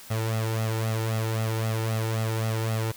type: tone with flanger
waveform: sawtooth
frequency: 111.4 Hz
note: A2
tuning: 22 cents sharp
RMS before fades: -27 dBFS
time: 0.1-2.92 s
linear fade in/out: 10 ms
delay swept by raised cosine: 1.5 to 2.25 ms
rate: 3.8 Hz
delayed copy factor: +0.7
effects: white hiss -46 dBFS RMS until 2.96 s